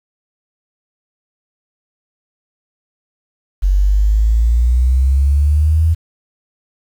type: exponential sweep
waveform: sine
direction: up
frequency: 46.25 to 82.6 Hz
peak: -9 dBFS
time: 3.62-5.95 s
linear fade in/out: 20 ms
effects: 7-bit